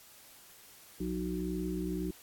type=harmonic tone with a mistuned harmonic; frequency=61.74 Hz; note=B1; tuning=in tune; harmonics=1 / 3 / 5 / 6; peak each=-41 / -36 / -37 / -39 dBFS; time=1-2.11 s; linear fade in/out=5 ms; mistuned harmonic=3; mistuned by=-49 cents; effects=white hiss -56 dBFS RMS until 2.22 s + AAC 64 kbps